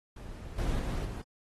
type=noise with level steps; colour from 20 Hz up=brown; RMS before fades=-43 / -31 / -33 / -38 dBFS; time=0.16-1.22 s; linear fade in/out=5 ms; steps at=0.58 / 0.79 / 1.05 s; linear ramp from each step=5 ms; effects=AAC 32 kbps